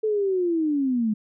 sine linear sweep, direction down, 440 to 207.7 Hz, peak -20 dBFS, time 0.03-1.14 s, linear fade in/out 10 ms, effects none

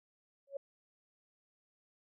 sine tone with exponential growth, 555 Hz, C#5, 2 cents sharp, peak -33 dBFS, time 0.47-0.57 s, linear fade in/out 5 ms, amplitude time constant 21 ms, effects none

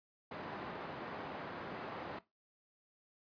white band-pass noise, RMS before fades -45 dBFS, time 0.31-2.19 s, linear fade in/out 5 ms, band 120 to 1100 Hz, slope 12 dB/octave, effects noise-tail reverb RT60 0.2 s tail -17 dB re dry + resampled to 11025 Hz

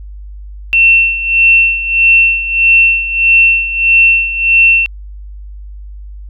sine tone with tremolo, 2700 Hz, E7, 41 cents sharp, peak -3 dBFS, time 0.73-4.86 s, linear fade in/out 0 ms, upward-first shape sine, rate 1.6 Hz, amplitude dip 75%, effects added 50 Hz sine -26 dBFS peak until 6.29 s

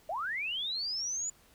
sine linear sweep, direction up, 590 to 7040 Hz, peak -32 dBFS, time 0.09-1.3 s, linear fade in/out 5 ms, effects pink hiss -62 dBFS RMS until 1.54 s

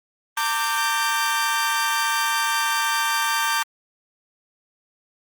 sawtooth chord, G minor, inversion first, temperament equal with one note detuned, 908.9 / 1174.7 / 1568 Hz, Bb5 / D6 / G6, -44 / 0 / 0 cents, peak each -21 dBFS, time 0.37-3.63 s, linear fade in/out 5 ms, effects Opus 24 kbps

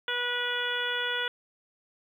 harmonic tone, 487.2 Hz, B4, 24 cents flat, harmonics 1 / 2 / 3 / 4 / 5 / 6 / 7, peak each -37 / -39 / -31 / -37 / -41 / -36 / -34 dBFS, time 0.08-1.28 s, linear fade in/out 2 ms, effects 10-bit

